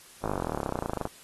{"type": "slowing click train", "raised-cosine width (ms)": 1, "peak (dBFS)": -16, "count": 30, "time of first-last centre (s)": [0.24, 1.054], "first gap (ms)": 18, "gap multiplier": 1.03, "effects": ["white hiss -52 dBFS RMS until 1.23 s", "AAC 32 kbps"]}